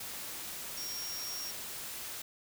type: tone in noise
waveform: sine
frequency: 5588 Hz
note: F8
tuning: in tune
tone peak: -39 dBFS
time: 0.77-1.51 s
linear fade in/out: 5 ms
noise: white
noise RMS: -42 dBFS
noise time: 0-2.22 s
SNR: 0 dB
effects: none